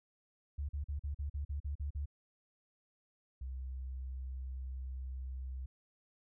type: tone bursts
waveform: sine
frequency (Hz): 71.7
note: D2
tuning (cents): -41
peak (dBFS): -35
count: 10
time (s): 0.58-2.058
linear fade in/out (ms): 10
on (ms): 110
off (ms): 42
type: tone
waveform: sine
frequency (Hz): 64.8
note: C2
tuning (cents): -16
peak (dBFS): -39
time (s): 3.41-5.66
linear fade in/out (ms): 5
effects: none